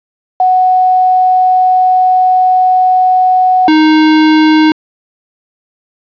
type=tone pair in turn; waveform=sine / square; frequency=740 / 311.1 Hz; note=F#5 / D#4; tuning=0 / 0 cents; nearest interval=octave + minor third; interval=1500 cents; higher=first; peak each=-5 dBFS; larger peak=neither; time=0.4-3.68 / 3.68-4.72 s; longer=first; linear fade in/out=2 ms; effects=resampled to 11025 Hz + 7-bit